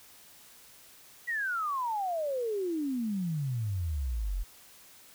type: exponential sweep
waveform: sine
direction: down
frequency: 1963 to 41.2 Hz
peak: -29 dBFS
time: 1.27-4.44 s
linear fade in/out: 20 ms
effects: white hiss -55 dBFS RMS until 5.14 s